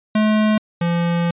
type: tone pair in turn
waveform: square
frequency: 214.6 / 171.12 Hz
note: A3 / F3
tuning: -43 / -35 cents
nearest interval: major third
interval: 392 cents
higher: first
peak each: -14 / -17 dBFS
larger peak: first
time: 0.15-0.58 / 0.81-1.31 s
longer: second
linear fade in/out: 5 ms
effects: resampled to 8000 Hz